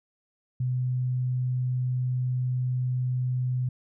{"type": "tone", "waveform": "sine", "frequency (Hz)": 126.4, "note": "B2", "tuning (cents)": 41, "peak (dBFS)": -24, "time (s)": [0.6, 3.69], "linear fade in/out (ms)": 5, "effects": []}